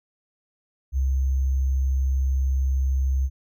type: tone with sample-and-hold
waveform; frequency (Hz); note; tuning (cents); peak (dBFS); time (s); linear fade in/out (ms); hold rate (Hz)
sine; 66.6; C2; +31; -19; 0.92-3.3; 50; 6300
effects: none